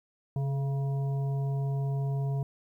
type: harmonic tone with a mistuned harmonic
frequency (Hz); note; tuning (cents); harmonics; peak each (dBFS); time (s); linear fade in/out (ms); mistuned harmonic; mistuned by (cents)
137; C#3; -20; 1 / 3 / 5 / 7; -27 / -42 / -44 / -50; 0.36-2.43; 2; 3; +46
effects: 11-bit